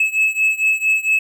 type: beating tone pair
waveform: triangle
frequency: 2592 / 2596.4 Hz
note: E7 / E7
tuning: -30 / -27 cents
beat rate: 4.4 Hz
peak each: -15 / -17 dBFS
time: 0-1.19 s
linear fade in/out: 5 ms
effects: none